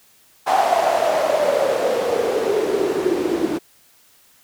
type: noise with band-pass filter sweep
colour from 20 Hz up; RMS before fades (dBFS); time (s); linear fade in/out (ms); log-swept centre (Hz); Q
white; -19; 0.46-3.59; 20; 770 to 320; 7.6
effects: white hiss -54 dBFS RMS until 4.43 s